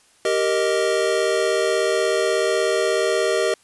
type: chord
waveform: square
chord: Eb major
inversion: first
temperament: equal with one note detuned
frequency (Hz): 389.7 / 466.2 / 622.3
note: G4 / Bb4 / Eb5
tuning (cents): -10 / 0 / 0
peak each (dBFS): -23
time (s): 0.25-3.54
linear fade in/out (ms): 2
effects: white hiss -56 dBFS RMS until 3.63 s + resampled to 24000 Hz